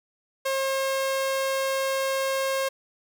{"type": "tone", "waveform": "sawtooth", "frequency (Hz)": 537, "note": "C5", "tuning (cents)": 45, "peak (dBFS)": -20, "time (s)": [0.45, 2.69], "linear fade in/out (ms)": 10, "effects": []}